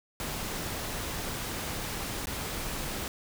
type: noise with dropouts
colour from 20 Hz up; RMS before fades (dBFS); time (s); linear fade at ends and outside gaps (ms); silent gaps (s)
pink; -35; 0.2-3.08; 1; 2.257-2.27
effects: none